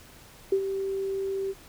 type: tone with ADSR envelope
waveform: sine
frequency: 388.7 Hz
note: G4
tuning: 15 cents flat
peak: -18 dBFS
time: 0.52-1.54 s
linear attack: 5 ms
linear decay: 74 ms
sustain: -9 dB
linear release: 38 ms
effects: pink hiss -51 dBFS RMS until 1.68 s